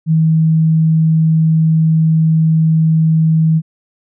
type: tone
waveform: sine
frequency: 160 Hz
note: D#3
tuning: 49 cents sharp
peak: -8 dBFS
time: 0.06-3.62 s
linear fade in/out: 50 ms
effects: none